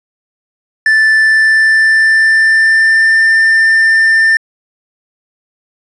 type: tone with pitch glide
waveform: triangle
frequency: 1760 to 1791.8 Hz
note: A6 to A6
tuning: 0 to +31 cents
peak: -4 dBFS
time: 0.86-4.37 s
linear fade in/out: 2 ms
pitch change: +31 cents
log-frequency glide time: 1.13-3.25 s
effects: resampled to 24000 Hz + 7-bit